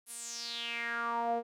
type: tone with band-pass filter sweep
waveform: sawtooth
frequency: 234.4 Hz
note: A#3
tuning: 10 cents sharp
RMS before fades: -36 dBFS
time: 0.06-1.43 s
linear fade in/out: 50 ms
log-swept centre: 11000 to 540 Hz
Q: 5.4
effects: none